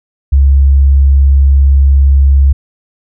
sine tone, 68.7 Hz, C#2, 15 cents flat, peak -3 dBFS, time 0.32-2.53 s, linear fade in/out 10 ms, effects none

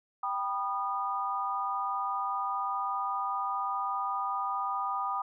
sine chord, G augmented, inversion none, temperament just, 784 / 980 / 1225 Hz, G5 / B5 / D#6, 0 / -14 / -27 cents, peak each -35 / -35 / -32 dBFS, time 0.23-5.22 s, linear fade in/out 5 ms, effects none

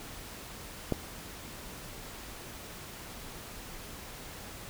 click, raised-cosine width 2 ms, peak -14 dBFS, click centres 0.923 s, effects pink hiss -45 dBFS RMS until 4.69 s

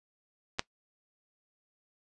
clicks, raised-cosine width 0.2 ms, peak -28 / -10 dBFS, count 2, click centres 0.586 / 0.594 s, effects noise-tail reverb RT60 0.1 s tail -20 dB re dry + resampled to 24000 Hz

